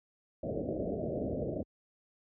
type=low-pass noise; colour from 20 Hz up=white; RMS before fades=-35 dBFS; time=0.43-1.63 s; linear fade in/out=5 ms; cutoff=660 Hz; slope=96 dB/octave; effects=high-pass 60 Hz 12 dB/octave